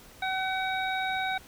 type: harmonic tone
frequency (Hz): 757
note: F#5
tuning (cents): +39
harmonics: 1 / 2 / 3 / 5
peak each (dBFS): -30 / -33 / -35 / -37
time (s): 0.22-1.38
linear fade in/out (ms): 5
effects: pink hiss -52 dBFS RMS until 1.47 s